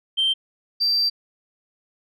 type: tone pair in turn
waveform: sine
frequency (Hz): 3136 / 4690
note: G7 / D8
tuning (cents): 0 / -3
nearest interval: perfect fifth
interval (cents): 697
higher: second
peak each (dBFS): -16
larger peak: neither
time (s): 0.17-0.34 / 0.8-1.1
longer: second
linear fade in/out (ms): 20
effects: tanh soft clip ceiling -14 dBFS